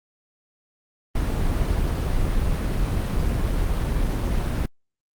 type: noise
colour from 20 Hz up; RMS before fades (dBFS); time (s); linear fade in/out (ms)
brown; -22; 1.15-4.66; 5
effects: Opus 32 kbps